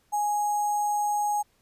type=tone with sample-and-hold; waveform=sine; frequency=830.6 Hz; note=G#5; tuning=in tune; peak=-23 dBFS; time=0.12-1.43 s; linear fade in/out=20 ms; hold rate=7350 Hz; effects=pink hiss -67 dBFS RMS until 1.61 s + resampled to 32000 Hz